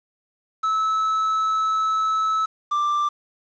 triangle tone pair in turn, 1302 / 1180.2 Hz, E6 / D6, -22 / +8 cents, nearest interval major second, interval 170 cents, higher first, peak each -17 dBFS, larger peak neither, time 0.63-2.46 / 2.71-3.09 s, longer first, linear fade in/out 10 ms, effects resampled to 16000 Hz + 8-bit

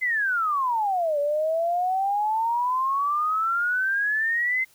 sine exponential two-way sweep, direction down then up, 2083 to 570 to 2083 Hz, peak -21 dBFS, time 0.01-4.65 s, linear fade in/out 20 ms, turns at 1.19 s, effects white hiss -58 dBFS RMS until 4.74 s

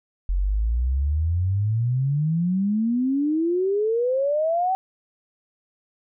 sine exponential sweep, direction up, 43.65 to 771 Hz, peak -19 dBFS, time 0.29-4.75 s, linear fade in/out 0 ms, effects none

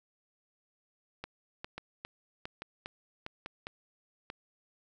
two click trains, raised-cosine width 0.3 ms, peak -24 / -23 dBFS, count 4 / 7, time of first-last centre 1.78-4.301 / 1.24-3.669 s, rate 1.19 / 2.47 Hz, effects none

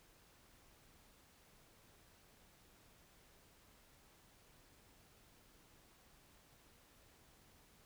silence, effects pink hiss -67 dBFS RMS until 7.85 s

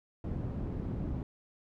white low-pass noise, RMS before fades -36 dBFS, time 0.24-1.23 s, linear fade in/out 2 ms, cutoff 190 Hz, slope 12 dB/octave, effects none

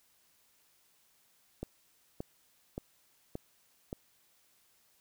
click train, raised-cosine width 2 ms, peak -24 dBFS, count 5, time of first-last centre 1.63-3.929 s, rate 1.74 Hz, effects white hiss -69 dBFS RMS until 5 s

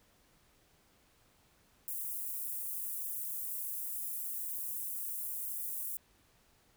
white high-pass noise, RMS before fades -39 dBFS, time 1.88-5.97 s, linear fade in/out 0 ms, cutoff 10000 Hz, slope 24 dB/octave, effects pink hiss -68 dBFS RMS until 6.76 s

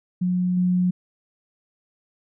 sine tone with level steps, 180.6 Hz, F#3, 42 cents flat, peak -19 / -17 dBFS, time 0.21-0.91 s, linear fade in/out 10 ms, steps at 0.57 s, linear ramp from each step 2 ms, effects none

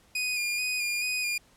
sawtooth tone with vibrato, 2453 Hz, D#7, 25 cents flat, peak -24 dBFS, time 0.15-1.38 s, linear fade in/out 5 ms, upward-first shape square, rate 2.3 Hz, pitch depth 26 cents each way, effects pink hiss -61 dBFS RMS until 1.56 s + low-pass 12000 Hz 12 dB/octave

